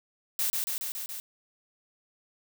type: noise with echo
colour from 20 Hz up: blue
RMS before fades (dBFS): -28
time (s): 0.39-0.5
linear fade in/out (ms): 0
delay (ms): 140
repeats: 5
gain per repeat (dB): -2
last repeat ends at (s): 1.2
effects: none